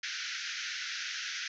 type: band-pass noise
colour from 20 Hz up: pink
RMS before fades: -38 dBFS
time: 0.03-1.48 s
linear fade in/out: 5 ms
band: 1400 to 6400 Hz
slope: 96 dB/octave
effects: none